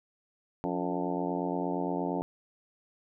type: harmonic tone with a mistuned harmonic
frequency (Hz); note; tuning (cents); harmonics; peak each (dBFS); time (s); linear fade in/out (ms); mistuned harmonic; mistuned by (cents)
88.6; F2; +25; 2 / 3 / 4 / 5 / 6 / 7 / 8 / 9 / 10; -36 / -34 / -37 / -38 / -41 / -40 / -39 / -42 / -39; 0.64-2.22; 0; 3; +81
effects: none